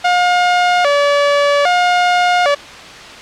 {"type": "tone with vibrato", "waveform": "sawtooth", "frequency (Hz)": 640, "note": "D#5", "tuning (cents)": 49, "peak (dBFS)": -6, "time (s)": [0.04, 2.55], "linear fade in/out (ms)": 10, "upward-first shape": "square", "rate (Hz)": 0.62, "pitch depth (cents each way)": 190, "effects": ["white hiss -32 dBFS RMS until 3.21 s", "low-pass 4000 Hz 12 dB/octave"]}